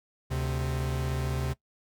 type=tone pair together; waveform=45% pulse; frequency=73.42 / 130.94 Hz; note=D2 / C3; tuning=0 / +2 cents; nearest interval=minor seventh; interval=1002 cents; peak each=-32 / -30 dBFS; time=0.3-1.54 s; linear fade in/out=20 ms; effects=noise-tail reverb RT60 0.1 s tail -19 dB re dry